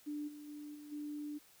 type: tone with level steps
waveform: sine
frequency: 295.9 Hz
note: D4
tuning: 13 cents sharp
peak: -38 / -48 / -45 / -49 / -40 dBFS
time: 0.06-1.39 s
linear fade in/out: 20 ms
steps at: 0.27 / 0.47 / 0.74 / 0.91 s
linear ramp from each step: 20 ms
effects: white hiss -64 dBFS RMS until 1.6 s